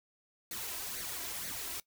white noise with flanger, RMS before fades -40 dBFS, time 0.51-1.8 s, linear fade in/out 2 ms, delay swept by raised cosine 0.47 to 3.07 ms, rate 2.1 Hz, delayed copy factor +0.65, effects noise-tail reverb RT60 0.1 s tail -20 dB re dry

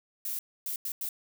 violet noise bursts at uneven times, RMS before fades -34 dBFS, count 4, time 0.25-0.39 / 0.66-0.76 / 0.85-0.92 / 1.01-1.09 s, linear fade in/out 2 ms, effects none

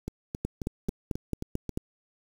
two click trains, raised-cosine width 3 ms, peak -16 / -20 dBFS, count 7 / 7, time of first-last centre 0.45-1.775 / 0.08-1.693 s, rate 4.53 / 3.72 Hz, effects 7-bit

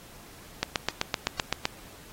click train, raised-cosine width 0.2 ms, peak -6 dBFS, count 9, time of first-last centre 0.63-1.654 s, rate 7.81 Hz, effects pink hiss -50 dBFS RMS until 2.12 s + AAC 48 kbps

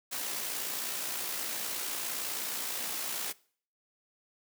white noise with amplitude modulation, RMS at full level -34 dBFS, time 0.11-3.33 s, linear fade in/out 20 ms, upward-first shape sine, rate 59.4 Hz, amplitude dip 35%, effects noise-tail reverb RT60 0.5 s tail -22 dB re dry + high-pass 200 Hz 12 dB/octave

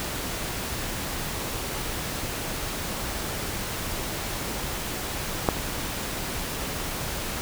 click, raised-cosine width 1 ms, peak -5 dBFS, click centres 5.488 s, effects pink hiss -31 dBFS RMS until 7.41 s

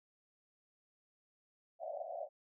pink band-pass noise, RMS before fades -43 dBFS, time 1.79-2.29 s, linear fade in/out 50 ms, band 570 to 730 Hz, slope 96 dB/octave, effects none

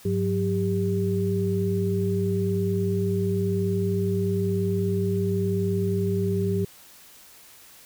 sine tone cluster, 101.2 / 182.2 / 396.9 Hz, G#2 / F#3 / G4, -44 / -26 / +22 cents, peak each -26 dBFS, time 0.05-6.65 s, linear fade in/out 5 ms, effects white hiss -50 dBFS RMS until 7.85 s

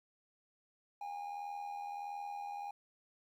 triangle tone with amplitude modulation, 814 Hz, G#5, 35 cents flat, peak -36 dBFS, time 1.01-2.71 s, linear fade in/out 5 ms, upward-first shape sine, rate 81.5 Hz, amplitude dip 55%, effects 12-bit

